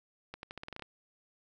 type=accelerating click train; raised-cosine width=0.3 ms; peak=-26 dBFS; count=10; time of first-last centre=0.34-0.823 s; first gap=91 ms; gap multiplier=0.86; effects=none